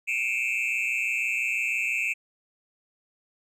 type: tone cluster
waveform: triangle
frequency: 2175 / 2355 / 2551 / 2677 Hz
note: C#7 / D7 / D#7 / E7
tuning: -33 / +4 / +43 / +26 cents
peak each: -34 / -28 / -27 / -29 dBFS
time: 0.07-2.14 s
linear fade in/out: 20 ms
effects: resampled to 32000 Hz